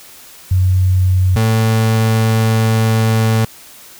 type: tone pair in turn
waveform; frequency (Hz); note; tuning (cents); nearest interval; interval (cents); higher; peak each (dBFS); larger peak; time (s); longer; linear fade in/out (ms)
sine / 35% pulse; 92.5 / 111.41; F#2 / A2; 0 / +22; minor third; 322; second; -9; neither; 0.51-1.36 / 1.36-3.45; second; 5
effects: white hiss -39 dBFS RMS until 3.99 s